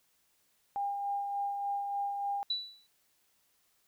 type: tone with tremolo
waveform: sine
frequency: 804 Hz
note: G5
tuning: 44 cents sharp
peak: -30 dBFS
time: 0.76-2.43 s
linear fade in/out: 0 ms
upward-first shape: sine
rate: 3.4 Hz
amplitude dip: 35%
type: tone with exponential decay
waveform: sine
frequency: 3951 Hz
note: B7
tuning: in tune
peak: -27 dBFS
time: 2.5-2.87 s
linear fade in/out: 5 ms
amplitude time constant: 79 ms
effects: white hiss -72 dBFS RMS until 3.87 s